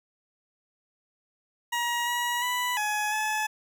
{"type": "tone with pitch steps", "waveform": "20% pulse", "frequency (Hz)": [952, 962, 988, 843, 859], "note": ["A#5", "B5", "B5", "G#5", "A5"], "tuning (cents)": [36, -46, 0, 26, -42], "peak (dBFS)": -21, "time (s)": [1.72, 3.47], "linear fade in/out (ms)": 10, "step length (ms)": 350, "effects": []}